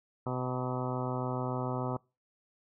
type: harmonic tone with a mistuned harmonic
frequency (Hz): 126.9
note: B2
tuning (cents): +47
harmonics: 1 / 2 / 3 / 4 / 5 / 6 / 7 / 8 / 9 / 10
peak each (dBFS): -35 / -38 / -40 / -41 / -42 / -43 / -43 / -44 / -45 / -45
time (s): 0.26-1.97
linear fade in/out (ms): 5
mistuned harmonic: 8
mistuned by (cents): -34
effects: noise-tail reverb RT60 0.3 s tail -25 dB re dry